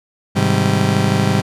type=chord; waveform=35% pulse; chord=Ab major seventh; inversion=none; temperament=just; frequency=103.83 / 129.78 / 155.74 / 194.67 Hz; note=Ab2 / C3 / Eb3 / G3; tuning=0 / -14 / +2 / -12 cents; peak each=-17 / -18 / -19 / -16 dBFS; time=0.35-1.42 s; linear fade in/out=20 ms; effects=low-pass 10000 Hz 12 dB/octave